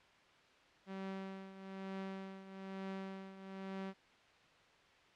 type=tone with tremolo; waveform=sawtooth; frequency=192.3 Hz; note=G3; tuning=33 cents flat; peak=-37 dBFS; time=0.86-3.94 s; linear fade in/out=50 ms; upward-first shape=triangle; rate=1.1 Hz; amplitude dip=75%; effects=white hiss -65 dBFS RMS until 5.15 s + low-pass 3000 Hz 12 dB/octave